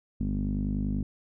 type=tone with low-pass filter; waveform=sawtooth; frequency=50.3 Hz; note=G1; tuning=45 cents sharp; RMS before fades=-29 dBFS; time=0.2-1.03 s; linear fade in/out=5 ms; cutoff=230 Hz; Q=7.3; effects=none